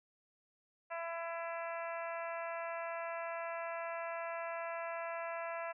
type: harmonic tone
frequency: 334.7 Hz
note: E4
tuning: 26 cents sharp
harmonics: 2 / 3 / 4 / 5 / 6 / 7 / 8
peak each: -41 / -45 / -47 / -49 / -51 / -52 / -53 dBFS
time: 0.9-5.73 s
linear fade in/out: 20 ms
effects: none